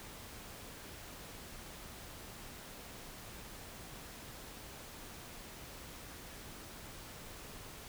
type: silence
effects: pink hiss -50 dBFS RMS until 7.88 s